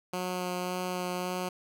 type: tone with vibrato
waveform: 10% pulse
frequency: 181.1 Hz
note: F#3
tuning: 37 cents flat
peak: -23 dBFS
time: 0.13-1.49 s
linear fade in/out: 5 ms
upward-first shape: sine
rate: 1.8 Hz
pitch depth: 11 cents each way
effects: none